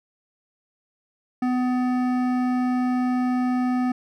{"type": "tone with hard clipping", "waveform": "sine", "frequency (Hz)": 250.8, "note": "B3", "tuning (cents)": 27, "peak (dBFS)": -22, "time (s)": [1.42, 3.92], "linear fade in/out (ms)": 5, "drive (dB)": 13, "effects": []}